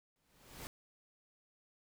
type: noise with exponential growth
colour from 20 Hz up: pink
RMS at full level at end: -44 dBFS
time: 0.16-0.67 s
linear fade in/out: 0 ms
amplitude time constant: 110 ms
effects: none